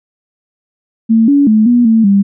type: tone with pitch steps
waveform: sine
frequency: 225 / 283.6 / 216.5 / 241.8 / 224 / 198.8 Hz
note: A3 / C#4 / A3 / B3 / A3 / G3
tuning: +39 / +40 / -28 / -36 / +31 / +25 cents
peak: -5 dBFS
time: 1.09-2.23 s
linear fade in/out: 20 ms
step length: 190 ms
effects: none